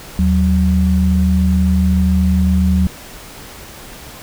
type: tone pair together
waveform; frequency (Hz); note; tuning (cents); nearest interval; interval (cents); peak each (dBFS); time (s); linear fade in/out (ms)
sine; 78.02 / 185.4; D#2 / F#3; +5 / +4; octave + minor third; 1499; -13; 0.19-2.87; 0
effects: pink hiss -35 dBFS RMS until 4.22 s